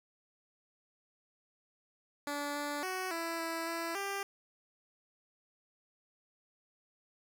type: tone with pitch steps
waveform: 10% pulse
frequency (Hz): 288.8 / 290.8 / 372.6 / 332.5 / 329.8 / 333.4 / 396.4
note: D4 / D4 / F#4 / E4 / E4 / E4 / G4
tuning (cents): -29 / -17 / +12 / +15 / +1 / +20 / +19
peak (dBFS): -27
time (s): 2.27-4.23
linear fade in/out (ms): 2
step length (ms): 280
effects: none